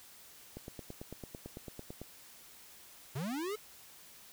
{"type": "click train", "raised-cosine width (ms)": 2, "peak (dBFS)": -30, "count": 14, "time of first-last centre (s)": [0.57, 2.016], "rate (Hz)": 8.99}
{"type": "linear sweep", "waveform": "square", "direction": "up", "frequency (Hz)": [117.7, 440.8], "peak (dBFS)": -36, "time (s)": [3.15, 3.56], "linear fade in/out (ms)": 10}
{"effects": ["white hiss -56 dBFS RMS until 4.32 s"]}